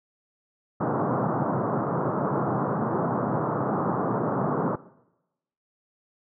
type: band-pass noise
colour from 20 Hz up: pink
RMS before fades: -26 dBFS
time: 0.8-4.76 s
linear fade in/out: 10 ms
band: 120 to 1300 Hz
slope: 48 dB/octave
effects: noise-tail reverb RT60 0.9 s tail -19 dB re dry